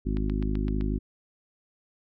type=harmonic tone; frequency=51.7 Hz; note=G#1; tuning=7 cents flat; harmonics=1 / 2 / 3 / 4 / 5 / 6 / 7; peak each=-27 / -35 / -35 / -34 / -33 / -39 / -38 dBFS; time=0.05-0.99 s; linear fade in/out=20 ms
type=click train; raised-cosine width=0.3 ms; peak=-26 dBFS; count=6; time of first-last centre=0.17-0.81 s; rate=7.81 Hz
effects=none